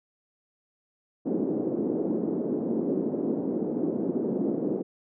white band-pass noise, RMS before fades -28 dBFS, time 1.25-4.83 s, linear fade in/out 20 ms, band 210 to 390 Hz, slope 24 dB/octave, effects none

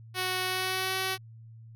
5% pulse tone with pitch glide, 370 to 378.4 Hz, F#4 to F#4, 0 to +39 cents, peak -17 dBFS, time 0.14-1.18 s, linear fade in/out 50 ms, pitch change +39 cents, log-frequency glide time 0.43-0.96 s, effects added 113 Hz sine -46 dBFS peak until 1.75 s

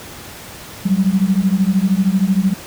sine beating tone pair, 185 / 198 Hz, F#3 / G3, 0 / +18 cents, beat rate 13 Hz, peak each -15 / -15 dBFS, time 0.85-2.54 s, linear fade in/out 10 ms, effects pink hiss -34 dBFS RMS until 2.66 s + high-pass 60 Hz 12 dB/octave

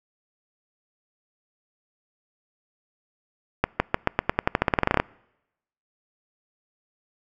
accelerating click train, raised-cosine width 0.5 ms, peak -3 dBFS, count 19, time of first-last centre 3.64-5 s, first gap 160 ms, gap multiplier 0.9, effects noise-tail reverb RT60 0.9 s tail -26 dB re dry

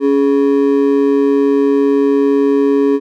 triangle ring-modulated tone, 349.3 Hz, F4, in tune, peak -4 dBFS, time 0-3 s, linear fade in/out 50 ms, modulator 68.9 Hz, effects none

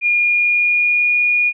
sine tone with pitch glide, 2423 to 2441 Hz, D#7 to D#7, -47 to -34 cents, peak -12 dBFS, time 0.01-1.53 s, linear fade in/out 50 ms, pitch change +13 cents, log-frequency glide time 0.12-1.16 s, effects none

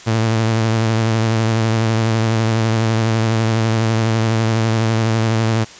sawtooth tone with vibrato, 112 Hz, A2, 31 cents sharp, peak -10 dBFS, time 0.06-5.65 s, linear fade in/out 20 ms, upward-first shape sine, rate 12 Hz, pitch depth 41 cents each way, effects white hiss -38 dBFS RMS until 5.79 s + resampled to 16000 Hz

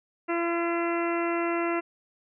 harmonic tone, 340 Hz, F4, 46 cents flat, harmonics 1 / 2 / 3 / 4 / 5 / 6 / 7 / 8, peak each -27 / -32 / -35 / -34 / -41 / -37 / -42 / -39 dBFS, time 0.28-1.81 s, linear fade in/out 20 ms, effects none

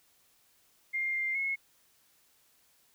sine tone with pitch steps, 2114 / 2101 / 2176 Hz, C7 / C7 / C#7, +17 / +7 / -33 cents, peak -29 dBFS, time 0.93-1.56 s, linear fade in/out 20 ms, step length 210 ms, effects white hiss -67 dBFS RMS until 2.94 s

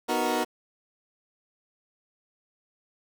20% pulse chord, B major seventh, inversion none, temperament equal, 246.9 / 311.1 / 370 / 466.2 Hz, B3 / D#4 / F#4 / A#4, 0 / 0 / 0 / 0 cents, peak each -26 dBFS, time 0.08-0.45 s, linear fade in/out 20 ms, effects 8-bit

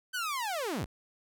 sawtooth linear sweep, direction down, 1549 to 36.07 Hz, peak -28 dBFS, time 0.13-0.86 s, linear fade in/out 20 ms, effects none

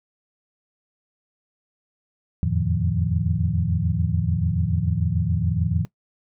sine tone cluster, 83.3 / 90.2 / 111.8 / 152.6 / 173 Hz, E2 / F#2 / A2 / D#3 / F3, +19 / -44 / +28 / -33 / -16 cents, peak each -26 dBFS, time 2.43-5.85 s, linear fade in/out 0 ms, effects noise-tail reverb RT60 0.1 s tail -19 dB re dry

